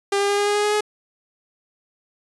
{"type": "tone with pitch steps", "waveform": "sawtooth", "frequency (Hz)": [399.4, 402.4, 405.4, 408.5, 411.6, 414.7, 417.8, 421], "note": ["G4", "G4", "G#4", "G#4", "G#4", "G#4", "G#4", "G#4"], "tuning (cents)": [32, 45, -42, -29, -16, -3, 10, 24], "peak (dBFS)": -14, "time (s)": [0.12, 0.808], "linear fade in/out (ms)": 5, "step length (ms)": 86, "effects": ["resampled to 24000 Hz"]}